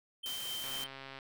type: tone with tremolo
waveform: triangle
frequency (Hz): 3119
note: G7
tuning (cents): -9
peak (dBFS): -36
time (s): 0.23-0.87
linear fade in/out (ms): 10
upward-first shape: sine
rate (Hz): 4.1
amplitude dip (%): 35
type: noise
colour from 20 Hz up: white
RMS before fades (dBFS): -43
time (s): 0.26-0.84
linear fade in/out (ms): 0
type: click train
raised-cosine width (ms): 0.3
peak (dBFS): -30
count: 75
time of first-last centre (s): 0.64-1.188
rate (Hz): 135
effects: none